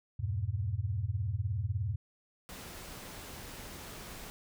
sine chord, E diminished, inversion none, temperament just, 82.41 / 98.89 / 118.67 Hz, E2 / G2 / Bb2, 0 / +16 / +31 cents, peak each -38 / -33 / -36 dBFS, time 0.19-1.96 s, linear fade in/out 10 ms
pink noise, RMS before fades -46 dBFS, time 2.49-4.3 s, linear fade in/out 0 ms
effects none

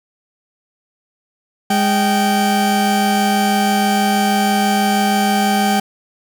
40% pulse tone pair together, 205.9 / 777.4 Hz, G#3 / G5, -15 / -15 cents, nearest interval octave + major seventh, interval 2300 cents, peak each -15 dBFS, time 1.7-5.8 s, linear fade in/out 5 ms, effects none

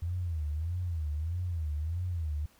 sine tone with vibrato, 82 Hz, E2, 9 cents flat, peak -30 dBFS, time 0.02-2.46 s, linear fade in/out 5 ms, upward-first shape sine, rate 1.6 Hz, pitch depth 170 cents each way, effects pink hiss -63 dBFS RMS until 2.59 s

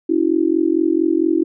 sine tone with amplitude modulation, 327.8 Hz, E4, 10 cents flat, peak -9 dBFS, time 0.09-1.44 s, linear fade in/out 10 ms, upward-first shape sine, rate 44.4 Hz, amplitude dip 100%, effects none

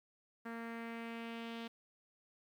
sawtooth tone with low-pass filter sweep, 230.5 Hz, A#3, 19 cents flat, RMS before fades -45 dBFS, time 0.45-1.68 s, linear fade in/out 10 ms, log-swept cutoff 1700 to 3500 Hz, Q 2.4, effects 11-bit

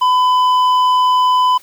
sine tone with tanh clipping, 1005 Hz, B5, 30 cents sharp, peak -11 dBFS, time 0.01-1.58 s, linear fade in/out 10 ms, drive 8 dB, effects white hiss -45 dBFS RMS until 1.62 s

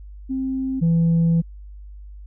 sine tone pair in turn, 263.7 / 166.6 Hz, C4 / E3, +14 / +19 cents, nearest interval minor sixth, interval 795 cents, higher first, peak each -21 / -12 dBFS, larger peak second, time 0.29-0.81 / 0.81-1.42 s, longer second, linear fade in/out 20 ms, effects tanh soft clip ceiling -13 dBFS + added 50 Hz sine -36 dBFS peak until 2.26 s

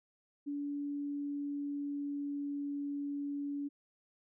sine tone with pitch glide, 287 to 285.2 Hz, D4 to C#4, -40 to +49 cents, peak -35 dBFS, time 0.46-3.69 s, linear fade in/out 20 ms, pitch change -11 cents, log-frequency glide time 0.77-2.76 s, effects none

